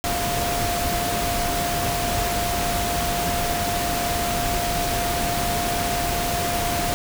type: tone in noise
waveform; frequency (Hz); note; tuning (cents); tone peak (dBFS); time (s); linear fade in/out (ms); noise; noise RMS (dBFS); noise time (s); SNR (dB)
sine; 698.5; F5; 0; -25; 0.04-6.94; 0; pink; -25; 0.04-6.94; -3
effects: none